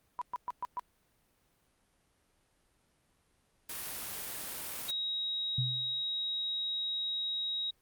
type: tone bursts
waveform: sine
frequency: 987.8 Hz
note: B5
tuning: in tune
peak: -32 dBFS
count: 5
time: 0.19-0.795 s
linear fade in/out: 0 ms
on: 25 ms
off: 120 ms
type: noise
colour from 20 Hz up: white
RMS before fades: -40 dBFS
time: 3.69-4.91 s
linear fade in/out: 5 ms
type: tone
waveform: sine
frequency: 3805 Hz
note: A#7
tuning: 35 cents sharp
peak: -32 dBFS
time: 4.88-7.71 s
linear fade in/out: 10 ms
type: tone with exponential decay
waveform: sine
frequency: 127.1 Hz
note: C3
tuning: 50 cents flat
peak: -27 dBFS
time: 5.58-6.04 s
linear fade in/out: 5 ms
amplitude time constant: 100 ms
effects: pink hiss -72 dBFS RMS until 7.81 s + Opus 32 kbps